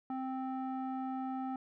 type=tone with low-pass filter; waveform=square; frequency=261.6 Hz; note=C4; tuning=in tune; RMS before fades=-38 dBFS; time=0.1-1.56 s; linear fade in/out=2 ms; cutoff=1000 Hz; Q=4.1; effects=none